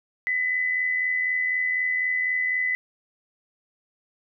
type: tone pair together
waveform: sine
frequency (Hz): 1925 / 2009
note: B6 / B6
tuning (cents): -45 / +29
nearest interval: minor second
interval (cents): 74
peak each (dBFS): -33 / -22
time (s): 0.27-2.75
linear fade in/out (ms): 0
effects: none